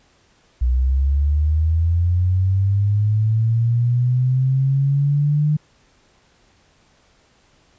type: linear sweep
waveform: sine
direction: up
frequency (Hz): 60.4 to 151.6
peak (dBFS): -14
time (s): 0.61-5.57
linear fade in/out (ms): 10
effects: pink hiss -57 dBFS RMS until 7.78 s + resampled to 16000 Hz